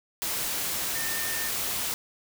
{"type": "tone in noise", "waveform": "sine", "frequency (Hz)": 1811, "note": "A6", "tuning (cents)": 49, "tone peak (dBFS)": -35, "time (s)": [0.95, 1.49], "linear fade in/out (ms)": 0, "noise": "white", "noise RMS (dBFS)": -30, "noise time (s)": [0.22, 1.94], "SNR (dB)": -8, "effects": []}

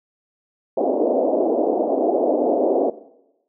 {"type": "band-pass noise", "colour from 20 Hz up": "white", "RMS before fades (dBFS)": -19, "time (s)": [0.77, 2.9], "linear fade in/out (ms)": 5, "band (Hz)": [260, 690], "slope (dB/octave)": 48, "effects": ["noise-tail reverb RT60 0.9 s tail -17 dB re dry"]}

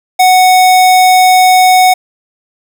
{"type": "tone", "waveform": "square", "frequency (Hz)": 740, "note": "F#5", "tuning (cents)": 0, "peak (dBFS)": -4, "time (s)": [0.19, 1.94], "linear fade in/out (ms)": 10, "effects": []}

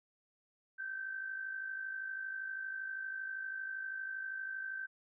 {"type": "tone with amplitude modulation", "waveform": "sine", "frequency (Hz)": 1553, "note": "G6", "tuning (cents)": -17, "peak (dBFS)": -36, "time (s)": [0.78, 4.87], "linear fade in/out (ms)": 20, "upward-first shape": "sine", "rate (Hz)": 52.6, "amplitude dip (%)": 55, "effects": []}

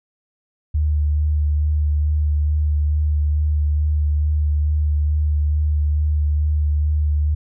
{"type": "tone with vibrato", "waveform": "sine", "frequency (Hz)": 75, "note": "D2", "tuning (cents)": 37, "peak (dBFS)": -15, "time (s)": [0.74, 7.35], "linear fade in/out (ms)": 10, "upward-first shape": "sine", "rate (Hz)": 2.3, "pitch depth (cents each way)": 18, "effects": []}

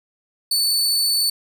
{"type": "tone", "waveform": "sawtooth", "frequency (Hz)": 4486, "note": "C#8", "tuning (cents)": 20, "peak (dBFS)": -14, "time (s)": [0.51, 1.3], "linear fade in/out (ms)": 5, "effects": []}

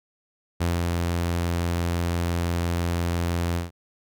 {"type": "tone with ADSR envelope", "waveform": "sawtooth", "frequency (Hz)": 85.9, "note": "F2", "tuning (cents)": -28, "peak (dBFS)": -17, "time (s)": [0.6, 3.71], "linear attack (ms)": 13, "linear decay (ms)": 180, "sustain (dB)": -2, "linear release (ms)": 150, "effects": []}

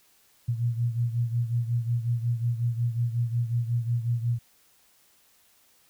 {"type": "beating tone pair", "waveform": "sine", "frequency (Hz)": [117.3, 122.8], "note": ["A#2", "B2"], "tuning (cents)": [11, -9], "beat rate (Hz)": 5.5, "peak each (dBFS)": [-25, -30], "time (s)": [0.48, 4.39], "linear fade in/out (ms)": 10, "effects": ["white hiss -62 dBFS RMS until 5.89 s"]}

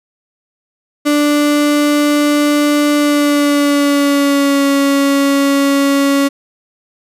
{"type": "tone with pitch glide", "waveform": "35% pulse", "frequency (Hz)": [293.7, 278.7], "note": ["D4", "C#4"], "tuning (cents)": [0, 9], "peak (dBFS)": -8, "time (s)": [1.05, 6.29], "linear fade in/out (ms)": 20, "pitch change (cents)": -91, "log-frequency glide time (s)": [2.96, 4.66], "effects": ["resampled to 32000 Hz"]}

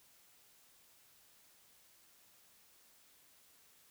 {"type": "silence", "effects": ["white hiss -66 dBFS RMS until 3.9 s"]}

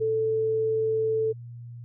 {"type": "tone", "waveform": "sine", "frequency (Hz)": 441, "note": "A4", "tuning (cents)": 4, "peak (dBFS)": -22, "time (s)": [0, 1.33], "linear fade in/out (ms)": 20, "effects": ["added 119 Hz sine -38 dBFS peak until 1.84 s"]}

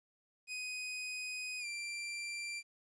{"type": "tone with pitch glide", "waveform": "sawtooth", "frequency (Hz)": [2500, 2360], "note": ["D#7", "D7"], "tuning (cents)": [8, 8], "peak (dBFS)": -36, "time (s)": [0.47, 2.63], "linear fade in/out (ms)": 50, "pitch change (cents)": -100, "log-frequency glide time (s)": [1.59, 1.66], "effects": ["resampled to 22050 Hz", "12-bit"]}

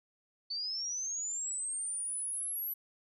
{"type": "linear sweep", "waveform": "sine", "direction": "up", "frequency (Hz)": [4466, 11870], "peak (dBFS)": -34, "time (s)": [0.5, 2.74], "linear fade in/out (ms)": 10, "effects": []}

